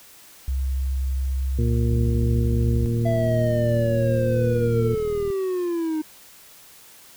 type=tone; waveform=sine; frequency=66.2 Hz; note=C2; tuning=21 cents sharp; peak=-21 dBFS; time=0.48-2.86 s; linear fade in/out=0 ms
type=harmonic tone; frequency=116.54 Hz; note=A#2; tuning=in tune; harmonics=1 / 2 / 3 / 4; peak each=-21 / -27 / -31 / -33 dBFS; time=1.58-4.95 s; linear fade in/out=10 ms
type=click train; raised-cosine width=5 ms; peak=-23 dBFS; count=136; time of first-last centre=1.91-5.302 s; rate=39.8 Hz
type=linear sweep; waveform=triangle; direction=down; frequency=670 to 306.2 Hz; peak=-20 dBFS; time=3.05-6.02 s; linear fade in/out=10 ms
effects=white hiss -48 dBFS RMS until 7.16 s